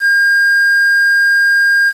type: tone with quantisation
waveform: triangle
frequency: 1612 Hz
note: G6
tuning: 48 cents sharp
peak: -6 dBFS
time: 0-1.93 s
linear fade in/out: 50 ms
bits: 6
effects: resampled to 32000 Hz